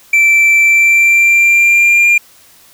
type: tone with pitch glide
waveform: triangle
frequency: 2335 to 2398 Hz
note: D7 to D7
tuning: -11 to +36 cents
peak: -4 dBFS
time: 0.13-2.18 s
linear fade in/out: 5 ms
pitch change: +47 cents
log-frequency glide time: 0.62-2.07 s
effects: white hiss -44 dBFS RMS until 2.73 s